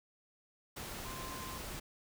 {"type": "tone in noise", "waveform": "sine", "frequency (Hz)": 1043, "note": "C6", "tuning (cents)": -6, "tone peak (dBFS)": -47, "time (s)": [1.05, 1.58], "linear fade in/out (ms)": 10, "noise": "pink", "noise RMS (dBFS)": -44, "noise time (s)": [0.76, 1.8], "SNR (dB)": -6, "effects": []}